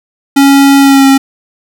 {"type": "tone with pitch glide", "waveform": "square", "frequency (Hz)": [277.2, 271.2], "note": ["C#4", "C#4"], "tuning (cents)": [0, -38], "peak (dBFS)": -3, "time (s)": [0.36, 1.18], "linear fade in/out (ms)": 10, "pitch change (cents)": -38, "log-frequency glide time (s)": [0.79, 1.07], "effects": []}